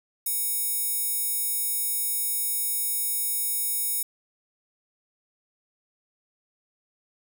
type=tone with high-pass filter; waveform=square; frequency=750 Hz; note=F#5; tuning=23 cents sharp; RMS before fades=-27 dBFS; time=0.26-4.03 s; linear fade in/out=5 ms; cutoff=11000 Hz; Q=1.6; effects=none